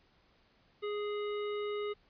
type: harmonic tone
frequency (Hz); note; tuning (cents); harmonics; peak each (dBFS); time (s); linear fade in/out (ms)
415.3; G#4; 0; 1 / 3 / 5 / 7 / 9; -34 / -44 / -48 / -51 / -53; 0.82-1.94; 20
effects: pink hiss -68 dBFS RMS until 2.09 s + resampled to 11025 Hz